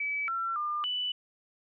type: tone with pitch steps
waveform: sine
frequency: 2293 / 1352 / 1201 / 2978 Hz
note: D7 / E6 / D6 / F#7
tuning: -42 / +43 / +38 / +11 cents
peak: -29 dBFS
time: 0-1.12 s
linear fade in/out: 5 ms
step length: 280 ms
effects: none

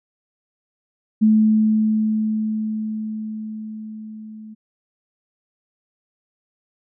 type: tone with level ramp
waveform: sine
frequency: 216.8 Hz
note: A3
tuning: 25 cents flat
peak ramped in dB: -10 to -35 dBFS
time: 1.21-4.55 s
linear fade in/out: 20 ms
effects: none

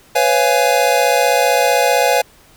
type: chord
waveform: square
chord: C# dominant seventh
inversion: third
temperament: just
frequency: 498.9 / 554.4 / 693 / 831.5 Hz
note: B4 / C#5 / E#5 / G#5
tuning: +17 / 0 / -14 / +2 cents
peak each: -18 dBFS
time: 0.15-2.22 s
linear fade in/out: 10 ms
effects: pink hiss -48 dBFS RMS until 2.56 s

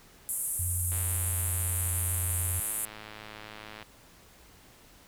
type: band-pass noise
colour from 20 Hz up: white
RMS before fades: -33 dBFS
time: 0.29-2.85 s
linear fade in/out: 0 ms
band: 8400 to 12000 Hz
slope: 48 dB/octave
type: tone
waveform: sine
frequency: 88.2 Hz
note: F2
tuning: 18 cents sharp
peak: -30 dBFS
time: 0.59-2.6 s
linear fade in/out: 5 ms
type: click train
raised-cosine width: 0.3 ms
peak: -27 dBFS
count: 312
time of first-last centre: 0.92-3.827 s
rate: 107 Hz
effects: pink hiss -56 dBFS RMS until 5.07 s

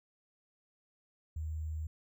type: tone with sample-and-hold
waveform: sine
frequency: 78.4 Hz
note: D#2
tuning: 14 cents sharp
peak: -35 dBFS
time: 1.36-1.87 s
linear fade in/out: 5 ms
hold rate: 7350 Hz
effects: none

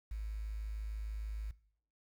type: tone with quantisation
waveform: sine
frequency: 53.2 Hz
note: G#1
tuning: 42 cents sharp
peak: -37 dBFS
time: 0.11-1.51 s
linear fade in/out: 5 ms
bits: 10
effects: noise-tail reverb RT60 0.6 s tail -20 dB re dry

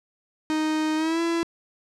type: tone with pitch glide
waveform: 45% pulse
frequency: 310.9 to 335.1 Hz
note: D#4 to E4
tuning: -1 to +29 cents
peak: -22 dBFS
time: 0.5-1.43 s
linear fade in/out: 0 ms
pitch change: +130 cents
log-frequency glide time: 0.96-1.21 s
effects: low-pass 7000 Hz 12 dB/octave

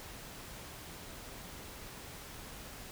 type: silence
effects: pink hiss -48 dBFS RMS until 2.91 s

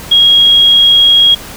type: tone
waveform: sine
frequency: 3287 Hz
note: G#7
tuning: 19 cents flat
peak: -3 dBFS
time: 0.11-1.35 s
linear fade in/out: 10 ms
effects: pink hiss -28 dBFS RMS until 1.56 s

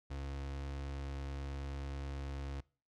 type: tone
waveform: 35% pulse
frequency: 69.3 Hz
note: C#2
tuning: in tune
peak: -38 dBFS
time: 0.1-2.61 s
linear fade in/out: 10 ms
effects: noise-tail reverb RT60 0.4 s tail -23 dB re dry + low-pass 6000 Hz 12 dB/octave

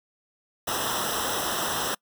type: noise with comb filter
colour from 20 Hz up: pink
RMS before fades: -28 dBFS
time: 0.67-1.95 s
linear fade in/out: 10 ms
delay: 0.44 ms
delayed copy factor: -1
effects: noise-tail reverb RT60 0.1 s tail -26 dB re dry

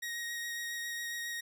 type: tone with vibrato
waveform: sawtooth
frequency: 1880 Hz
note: A#6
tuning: 14 cents sharp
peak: -33 dBFS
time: 0.02-1.41 s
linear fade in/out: 10 ms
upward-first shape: sine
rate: 7.3 Hz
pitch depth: 12 cents each way
effects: none

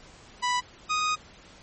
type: tone pair in turn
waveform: sawtooth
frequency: 987.8 / 1244.6 Hz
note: B5 / D#6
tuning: 0 / 0 cents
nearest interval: major third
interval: 400 cents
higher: second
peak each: -20 dBFS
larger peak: neither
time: 0.42-0.61 / 0.89-1.16 s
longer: second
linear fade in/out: 20 ms
effects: pink hiss -51 dBFS RMS until 1.62 s + MP3 32 kbps

